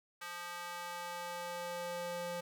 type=tone with high-pass filter sweep; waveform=square; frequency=174.61 Hz; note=F3; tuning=in tune; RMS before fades=-42 dBFS; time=0.21-2.41 s; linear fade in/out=10 ms; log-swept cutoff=1300 to 400 Hz; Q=1.5; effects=none